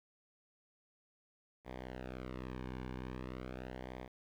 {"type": "tone with flanger", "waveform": "sawtooth", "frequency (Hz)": 63.4, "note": "B1", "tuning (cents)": 46, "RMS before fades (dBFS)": -45, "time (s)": [1.64, 4.09], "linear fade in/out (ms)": 50, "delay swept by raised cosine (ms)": [0.72, 1.56], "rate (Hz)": 0.42, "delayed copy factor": -0.8, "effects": ["low-pass 3000 Hz 12 dB/octave", "11-bit"]}